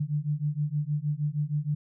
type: beating tone pair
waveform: sine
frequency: 145.3 / 151.7 Hz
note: D3 / D#3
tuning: -18 / -44 cents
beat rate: 6.4 Hz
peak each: -29 dBFS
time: 0-1.75 s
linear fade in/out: 10 ms
effects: none